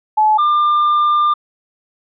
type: tone pair in turn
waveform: sine / triangle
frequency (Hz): 859 / 1197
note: A5 / D6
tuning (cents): -42 / +33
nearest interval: tritone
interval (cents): 575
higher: second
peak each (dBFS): -9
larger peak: neither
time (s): 0.17-0.38 / 0.38-1.34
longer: second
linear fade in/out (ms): 10
effects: resampled to 11025 Hz